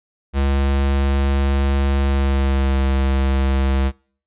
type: tone with pitch glide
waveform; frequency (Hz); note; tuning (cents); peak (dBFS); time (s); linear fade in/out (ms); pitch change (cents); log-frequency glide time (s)
square; 68.9 to 67.21; C#2 to C2; -10 to +47; -16; 0.33-3.92; 50; -43; 2.04-2.78
effects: noise-tail reverb RT60 0.5 s tail -25 dB re dry + resampled to 8000 Hz